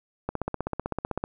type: click train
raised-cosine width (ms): 1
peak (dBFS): -14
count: 16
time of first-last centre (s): 0.29-1.239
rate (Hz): 15.8
effects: none